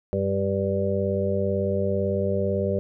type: harmonic tone with a mistuned harmonic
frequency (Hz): 98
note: G2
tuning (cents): 0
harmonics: 1 / 2 / 4 / 5 / 6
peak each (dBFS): -28 / -28 / -28 / -28 / -28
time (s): 0.13-2.79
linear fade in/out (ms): 0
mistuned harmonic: 1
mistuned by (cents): -41
effects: none